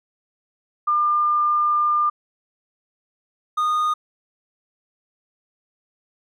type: tone pair in turn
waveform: sine / triangle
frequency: 1201 / 1229.8 Hz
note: D6 / D#6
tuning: +38 / -21 cents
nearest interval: unison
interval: 41 cents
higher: second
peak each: -16 dBFS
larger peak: neither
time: 0.87-2.1 / 3.57-3.94 s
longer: first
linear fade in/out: 10 ms
effects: none